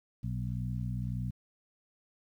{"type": "harmonic tone with a mistuned harmonic", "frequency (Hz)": 61.74, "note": "B1", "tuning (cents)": 0, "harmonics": [1, 2, 3, 4], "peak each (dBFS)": [-39, -34, -39, -46], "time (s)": [0.23, 1.31], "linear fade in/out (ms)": 10, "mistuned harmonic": 4, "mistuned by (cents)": -25, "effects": ["11-bit"]}